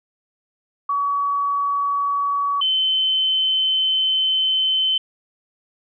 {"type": "tone pair in turn", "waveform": "sine", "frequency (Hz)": [1133, 3066], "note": ["C#6", "G7"], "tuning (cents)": [37, -39], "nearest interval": "octave + perfect fourth", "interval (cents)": 1724, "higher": "second", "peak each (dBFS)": [-18, -16], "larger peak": "second", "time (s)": [[0.89, 2.61], [2.61, 4.98]], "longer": "second", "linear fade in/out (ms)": 5, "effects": []}